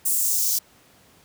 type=noise with high-pass filter sweep; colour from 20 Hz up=blue; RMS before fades=-22 dBFS; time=0.05-0.59 s; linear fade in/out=10 ms; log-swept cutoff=8500 to 5100 Hz; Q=2; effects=pink hiss -55 dBFS RMS until 1.24 s + high-pass 80 Hz 12 dB/octave